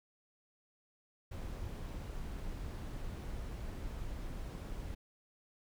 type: noise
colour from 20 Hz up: brown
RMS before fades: -42 dBFS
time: 1.31-4.95 s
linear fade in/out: 10 ms
effects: none